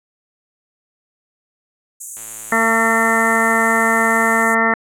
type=high-pass noise; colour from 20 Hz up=pink; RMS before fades=-28 dBFS; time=2-4.55 s; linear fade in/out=10 ms; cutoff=6600 Hz; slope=96 dB/octave
type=click train; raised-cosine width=0.3 ms; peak=-25 dBFS; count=249; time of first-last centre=2.17-4.425 s; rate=110 Hz
type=harmonic tone; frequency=226.1 Hz; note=A3; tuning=47 cents sharp; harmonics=1 / 2 / 3 / 4 / 5 / 6 / 8 / 9; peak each=-21 / -23 / -22 / -22 / -23 / -20 / -17 / -23 dBFS; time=2.52-4.74 s; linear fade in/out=2 ms
effects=low-pass 10000 Hz 12 dB/octave